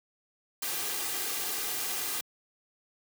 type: noise with comb filter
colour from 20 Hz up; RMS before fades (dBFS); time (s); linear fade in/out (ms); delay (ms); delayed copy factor
white; -33; 0.62-2.21; 5; 2.5; +0.55
effects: high-pass 150 Hz 12 dB/octave